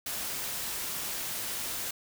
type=noise; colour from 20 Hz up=white; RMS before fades=-35 dBFS; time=0.06-1.91 s; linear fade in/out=5 ms; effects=none